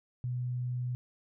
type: tone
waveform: sine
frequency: 124.1 Hz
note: B2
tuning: 9 cents sharp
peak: -31 dBFS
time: 0.24-0.95 s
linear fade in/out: 0 ms
effects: none